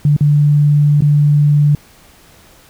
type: tone with dropouts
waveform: sine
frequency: 146.83 Hz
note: D3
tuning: in tune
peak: -7 dBFS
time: 0.05-1.75 s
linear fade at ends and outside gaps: 2 ms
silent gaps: 0.165-0.208 / 1.007-1.021 s
effects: pink hiss -45 dBFS RMS until 2.69 s